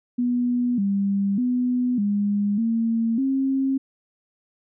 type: tone with pitch steps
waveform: sine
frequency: 244.5 / 198.5 / 248.3 / 203.9 / 227.9 / 268.4 Hz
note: B3 / G3 / B3 / G#3 / A#3 / C4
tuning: -17 / +22 / +9 / -32 / -39 / +44 cents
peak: -19 dBFS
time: 0.18-3.78 s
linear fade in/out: 10 ms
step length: 600 ms
effects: none